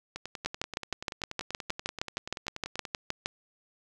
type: two click trains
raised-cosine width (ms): 0.2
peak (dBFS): -20 / -13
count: 29 / 19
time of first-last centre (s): 0.16-2.852 / 0.46-3.259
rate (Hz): 10.4 / 6.43
effects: none